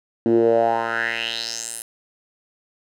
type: tone with band-pass filter sweep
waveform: 10% pulse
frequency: 114.9 Hz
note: A#2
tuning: 25 cents flat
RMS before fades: -21 dBFS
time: 0.26-1.82 s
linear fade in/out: 0 ms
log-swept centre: 280 to 11000 Hz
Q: 4.4
effects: none